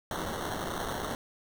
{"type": "noise with sample-and-hold", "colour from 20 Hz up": "blue", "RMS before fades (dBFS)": -35, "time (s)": [0.11, 1.15], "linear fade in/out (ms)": 2, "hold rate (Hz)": 2450, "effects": []}